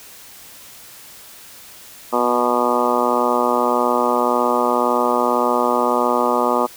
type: harmonic tone with a mistuned harmonic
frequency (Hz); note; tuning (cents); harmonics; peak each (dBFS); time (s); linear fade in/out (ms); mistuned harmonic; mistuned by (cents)
121.8; B2; -24; 2 / 3 / 4 / 5 / 6 / 7 / 8 / 9 / 10; -24 / -24 / -22 / -23 / -26 / -23 / -24 / -24 / -23; 2.12-6.67; 20; 2; +16
effects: white hiss -41 dBFS RMS until 6.76 s